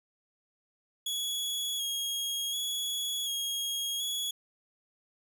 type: tone with vibrato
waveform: sawtooth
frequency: 3322 Hz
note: G#7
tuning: in tune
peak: -28 dBFS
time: 1.06-4.31 s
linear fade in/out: 5 ms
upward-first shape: square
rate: 0.68 Hz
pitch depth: 24 cents each way
effects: none